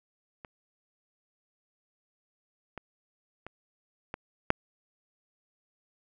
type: clicks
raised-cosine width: 0.5 ms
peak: -28 / -24 / -26 / -20 / -6 dBFS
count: 5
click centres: 0.448 / 2.777 / 3.466 / 4.141 / 4.504 s
effects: none